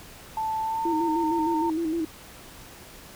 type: tone with pitch glide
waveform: sine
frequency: 880 to 912.6 Hz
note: A5 to A#5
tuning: 0 to -37 cents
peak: -25 dBFS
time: 0.37-1.7 s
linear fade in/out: 2 ms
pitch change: +63 cents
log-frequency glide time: 0.61-0.93 s
type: tone with vibrato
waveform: sine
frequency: 325.8 Hz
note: E4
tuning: 20 cents flat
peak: -24 dBFS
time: 0.85-2.05 s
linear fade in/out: 5 ms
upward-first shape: square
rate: 6.5 Hz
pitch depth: 55 cents each way
effects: pink hiss -46 dBFS RMS until 3.15 s